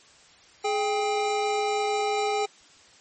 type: tone pair together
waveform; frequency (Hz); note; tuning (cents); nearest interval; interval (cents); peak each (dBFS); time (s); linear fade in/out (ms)
square; 421.2 / 795.1; G#4 / G5; +24 / +24; major seventh; 1100; -27 / -27; 0.64-2.46; 10
effects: white hiss -54 dBFS RMS until 3 s + MP3 32 kbps